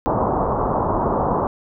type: low-pass noise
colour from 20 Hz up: white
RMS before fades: -20 dBFS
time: 0.06-1.47 s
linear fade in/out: 0 ms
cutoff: 1100 Hz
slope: 48 dB/octave
effects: none